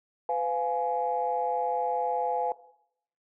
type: chord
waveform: sine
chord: F diminished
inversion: second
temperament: just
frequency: 502.9 / 698.5 / 838.1 Hz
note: Cb5 / F5 / Ab5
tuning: +31 / 0 / +16 cents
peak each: -30 / -30 / -28 dBFS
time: 0.29-2.52 s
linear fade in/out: 2 ms
effects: noise-tail reverb RT60 0.7 s tail -17 dB re dry + tanh soft clip ceiling -16 dBFS